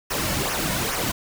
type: noise with flanger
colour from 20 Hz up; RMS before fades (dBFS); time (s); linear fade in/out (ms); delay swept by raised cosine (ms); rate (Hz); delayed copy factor
pink; -25; 0.1-1.12; 10; 0.24 to 2.54; 2.4; -0.65
effects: none